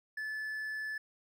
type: tone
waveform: triangle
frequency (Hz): 1735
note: A6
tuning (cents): -25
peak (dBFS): -34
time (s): 0.17-0.98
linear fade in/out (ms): 5
effects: none